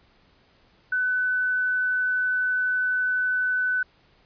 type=tone; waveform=sine; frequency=1502 Hz; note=F#6; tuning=26 cents sharp; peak=-21 dBFS; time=0.92-3.83 s; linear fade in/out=5 ms; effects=pink hiss -60 dBFS RMS until 4.25 s + resampled to 11025 Hz